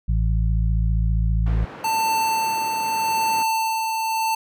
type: harmonic tone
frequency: 55 Hz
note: A1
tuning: in tune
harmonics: 1 / 2 / 3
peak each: -18 / -24 / -28 dBFS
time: 0.08-1.65 s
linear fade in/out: 10 ms
type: band-pass noise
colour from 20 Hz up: pink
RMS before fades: -38 dBFS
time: 1.46-3.43 s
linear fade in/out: 5 ms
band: 190 to 1700 Hz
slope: 12 dB/octave
type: tone with tremolo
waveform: square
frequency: 891 Hz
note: A5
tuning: 22 cents sharp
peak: -19 dBFS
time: 1.84-4.35 s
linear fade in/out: 5 ms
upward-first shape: sine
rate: 0.84 Hz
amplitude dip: 35%
effects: none